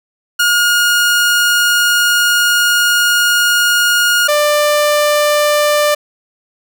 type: tone pair in turn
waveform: sawtooth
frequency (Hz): 1430 / 593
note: F6 / D5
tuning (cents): +41 / +17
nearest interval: octave + minor third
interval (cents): 1524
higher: first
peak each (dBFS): -6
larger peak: neither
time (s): 0.39-4.28 / 4.28-5.95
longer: first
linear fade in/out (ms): 10
effects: none